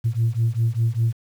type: beating tone pair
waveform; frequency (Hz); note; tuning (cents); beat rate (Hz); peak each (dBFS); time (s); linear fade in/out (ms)
sine; 112.4 / 117.4; A2 / A#2; +37 / +13; 5; -20; 0.04-1.13; 20
effects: tanh soft clip ceiling -13 dBFS + 8-bit